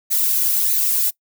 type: noise with flanger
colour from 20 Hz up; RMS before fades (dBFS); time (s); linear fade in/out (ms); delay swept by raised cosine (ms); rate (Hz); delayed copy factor
violet; -18; 0.1-1.11; 20; 0.47 to 2.07; 1.6; +0.55
effects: noise-tail reverb RT60 0.1 s tail -23 dB re dry